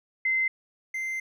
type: tone pair in turn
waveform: sine / triangle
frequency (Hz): 2068 / 2080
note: C7 / C7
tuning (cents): -21 / -11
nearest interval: unison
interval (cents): 10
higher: second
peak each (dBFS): -22 / -27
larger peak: first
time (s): 0.25-0.48 / 0.94-1.2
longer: second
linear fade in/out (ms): 5
effects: none